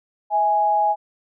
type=tone pair together; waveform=sine; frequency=650.1 / 830.6 Hz; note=E5 / G#5; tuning=-24 / 0 cents; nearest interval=major third; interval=424 cents; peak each=-24 / -16 dBFS; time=0.3-0.96 s; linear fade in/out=50 ms; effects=none